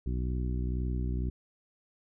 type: harmonic tone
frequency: 62 Hz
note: B1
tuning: 7 cents sharp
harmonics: 1 / 2 / 3 / 4 / 5 / 6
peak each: -30 / -36 / -40 / -42 / -44 / -46 dBFS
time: 0.06-1.3 s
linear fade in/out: 5 ms
effects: none